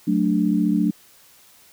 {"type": "chord", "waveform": "sine", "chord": "D major", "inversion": "first", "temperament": "equal", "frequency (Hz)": [185, 220, 293.7], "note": ["F#3", "A3", "D4"], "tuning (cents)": [0, 0, 0], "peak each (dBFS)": -21, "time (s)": [0.07, 0.91], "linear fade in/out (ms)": 10, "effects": ["white hiss -52 dBFS RMS until 1.72 s"]}